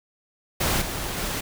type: noise with level steps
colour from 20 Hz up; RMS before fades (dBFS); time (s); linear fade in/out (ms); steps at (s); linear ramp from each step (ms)
pink; -23 / -30 / -28; 0.6-1.41; 10; 0.81 / 1.17; 10
effects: none